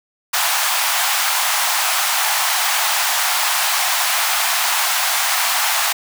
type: high-pass noise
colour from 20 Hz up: pink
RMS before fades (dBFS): -18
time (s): 0.33-5.93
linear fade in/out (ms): 10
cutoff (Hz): 720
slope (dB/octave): 48
effects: none